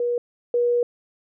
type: tone pair in turn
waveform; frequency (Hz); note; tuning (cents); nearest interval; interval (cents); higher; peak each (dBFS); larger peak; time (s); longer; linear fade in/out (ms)
sine; 481.5 / 481.5; B4 / B4; -44 / -44; unison; 0; neither; -20 / -17; second; 0-0.18 / 0.54-0.83; second; 2
effects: none